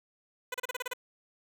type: tone bursts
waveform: 10% pulse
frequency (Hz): 499.5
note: B4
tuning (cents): +20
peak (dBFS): -24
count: 8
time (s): 0.52-0.935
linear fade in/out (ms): 5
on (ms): 23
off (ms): 33
effects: none